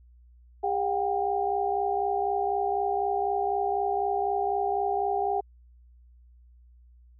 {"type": "tone cluster", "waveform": "sine", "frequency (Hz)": [403.6, 726, 790], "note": ["G#4", "F#5", "G5"], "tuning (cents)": [-49, -33, 13], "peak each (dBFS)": [-29, -29, -28], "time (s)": [0.63, 5.41], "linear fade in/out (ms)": 10, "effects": ["added 60 Hz sine -52 dBFS peak until 7.19 s"]}